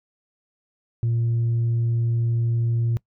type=tone; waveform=sine; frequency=116.54 Hz; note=A#2; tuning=in tune; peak=-17 dBFS; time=1.03-2.97 s; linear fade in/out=0 ms; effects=noise-tail reverb RT60 0.1 s tail -24 dB re dry + tanh soft clip ceiling -17 dBFS